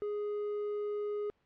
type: tone with hard clipping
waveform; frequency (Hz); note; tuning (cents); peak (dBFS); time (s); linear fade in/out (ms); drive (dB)
sine; 415.3; G#4; 0; -34; 0.02-1.3; 0; 3
effects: pink hiss -75 dBFS RMS until 1.45 s + low-pass 3000 Hz 12 dB/octave